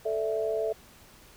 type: chord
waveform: sine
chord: A suspended fourth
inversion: none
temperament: equal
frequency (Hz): 440 / 587.3 / 659.3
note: A4 / D5 / E5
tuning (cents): 0 / 0 / 0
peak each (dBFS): -29 / -35 / -30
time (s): 0.05-0.73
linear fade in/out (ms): 10
effects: pink hiss -54 dBFS RMS until 1.36 s